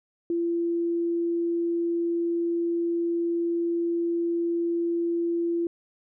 sine tone, 339.9 Hz, F4, 47 cents flat, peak -23 dBFS, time 0.3-5.67 s, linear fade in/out 2 ms, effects none

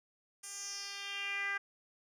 10% pulse tone with band-pass filter sweep, 399 Hz, G4, 31 cents sharp, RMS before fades -40 dBFS, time 0.43-1.58 s, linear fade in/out 10 ms, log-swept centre 8500 to 1700 Hz, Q 3.6, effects none

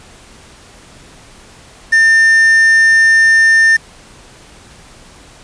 triangle tone with quantisation, 1800 Hz, A6, 39 cents sharp, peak -4 dBFS, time 1.92-3.77 s, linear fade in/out 10 ms, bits 4, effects pink hiss -40 dBFS RMS until 5.43 s + resampled to 22050 Hz

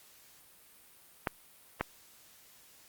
clicks, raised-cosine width 0.5 ms, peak -14 dBFS, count 2, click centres 1.272 / 1.81 s, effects white hiss -59 dBFS RMS until 2.88 s + Opus 48 kbps

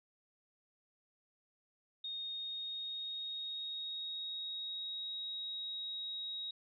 sine tone with pitch glide, 3708 to 3795 Hz, A#7 to A#7, -10 to +30 cents, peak -39 dBFS, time 2.04-6.51 s, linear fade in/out 5 ms, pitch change +40 cents, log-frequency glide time 2.21-5.13 s, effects none

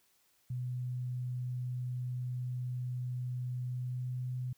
sine tone with pitch glide, 124.9 to 126.21 Hz, B2 to B2, +20 to +38 cents, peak -34 dBFS, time 0.5-4.53 s, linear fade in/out 5 ms, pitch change +18 cents, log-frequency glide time 3.65-4.33 s, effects white hiss -71 dBFS RMS until 4.57 s

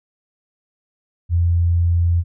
sine tone, 85.7 Hz, F2, 32 cents flat, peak -13 dBFS, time 1.29-2.24 s, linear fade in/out 50 ms, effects none

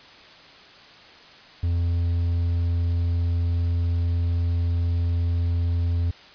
triangle tone, 85.6 Hz, F2, 34 cents flat, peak -18 dBFS, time 1.63-6.11 s, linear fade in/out 5 ms, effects white hiss -47 dBFS RMS until 6.34 s + resampled to 11025 Hz

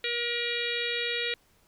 harmonic tone, 476.1 Hz, A#4, 37 cents sharp, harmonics 1 / 3 / 4 / 5 / 6 / 7 / 8 / 9, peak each -35 / -40 / -35 / -34 / -38 / -38 / -35 / -43 dBFS, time 0.04-1.34 s, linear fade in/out 2 ms, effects pink hiss -65 dBFS RMS until 1.67 s

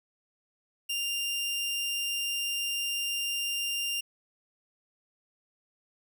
sawtooth tone, 2794 Hz, F7, in tune, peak -26 dBFS, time 0.89-4.01 s, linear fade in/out 10 ms, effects none

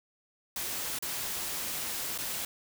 white noise with dropouts, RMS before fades -35 dBFS, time 0.56-2.45 s, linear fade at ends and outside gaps 2 ms, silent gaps 0.988-1.024 / 2.178-2.186 s, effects none

